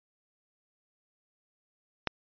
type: click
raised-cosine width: 0.3 ms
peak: -11 dBFS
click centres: 2.073 s
effects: resampled to 11025 Hz